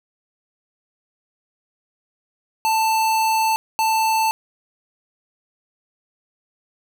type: tone bursts at uneven times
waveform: square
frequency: 885 Hz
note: A5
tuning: 10 cents sharp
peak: -17 dBFS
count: 2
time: 2.65-3.56 / 3.79-4.31 s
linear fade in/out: 0 ms
effects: none